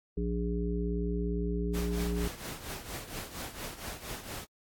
harmonic tone, 58.7 Hz, A#1, 13 cents sharp, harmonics 1 / 3 / 5 / 7, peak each -32 / -34 / -39 / -36 dBFS, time 0.17-2.28 s, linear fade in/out 5 ms
pink noise with tremolo, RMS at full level -38 dBFS, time 1.73-4.46 s, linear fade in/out 20 ms, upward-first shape triangle, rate 4.3 Hz, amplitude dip 75%
effects AAC 64 kbps

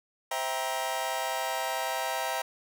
sawtooth chord, C dominant seventh, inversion none, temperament just, 523.3 / 654.1 / 784.9 / 941.9 Hz, C5 / E5 / G5 / Bb5, 0 / -14 / +2 / +18 cents, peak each -34 / -31 / -30 / -30 dBFS, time 0.31-2.42 s, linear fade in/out 5 ms, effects none

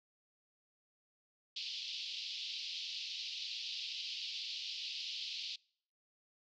white band-pass noise, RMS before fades -43 dBFS, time 1.56-5.56 s, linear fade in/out 5 ms, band 2700 to 4900 Hz, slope 48 dB/octave, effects noise-tail reverb RT60 0.6 s tail -26 dB re dry

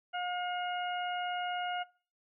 harmonic tone, 716 Hz, F5, 43 cents sharp, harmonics 1 / 2 / 3 / 4, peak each -35 / -38 / -46 / -42 dBFS, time 0.13-1.84 s, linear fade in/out 20 ms, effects noise-tail reverb RT60 0.4 s tail -22 dB re dry

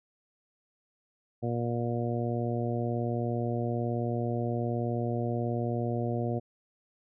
harmonic tone, 118.8 Hz, A#2, 33 cents sharp, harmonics 1 / 2 / 3 / 4 / 5 / 6, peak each -31 / -34 / -36 / -37 / -38 / -39 dBFS, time 1.42-6.4 s, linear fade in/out 20 ms, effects none

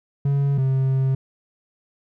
triangle tone pair in turn, 140.1 / 133.04 Hz, C#3 / C3, +19 / +29 cents, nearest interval minor second, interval 90 cents, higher first, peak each -15 dBFS, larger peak neither, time 0.25-0.58 / 0.58-1.15 s, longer second, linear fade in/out 5 ms, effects none

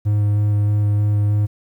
triangle tone with vibrato, 103.83 Hz, G#2, in tune, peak -12 dBFS, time 0.05-1.47 s, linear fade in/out 20 ms, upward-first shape square, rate 3.2 Hz, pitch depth 8 cents each way, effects 9-bit

